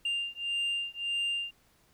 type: beating tone pair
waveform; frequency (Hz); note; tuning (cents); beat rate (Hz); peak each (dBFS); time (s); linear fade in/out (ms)
sine; 2794 / 2795.7; F7 / F7; 0 / +1; 1.7; -31; 0.05-1.51; 5
effects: tanh soft clip ceiling -27 dBFS + pink hiss -66 dBFS RMS until 1.93 s